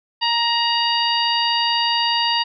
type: harmonic tone with a mistuned harmonic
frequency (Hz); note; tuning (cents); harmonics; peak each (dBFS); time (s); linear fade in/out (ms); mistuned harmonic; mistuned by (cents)
936; A#5; +7; 1 / 2 / 3 / 4 / 5; -21 / -27 / -21 / -27 / -23; 0.21-2.44; 20; 3; +29
effects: none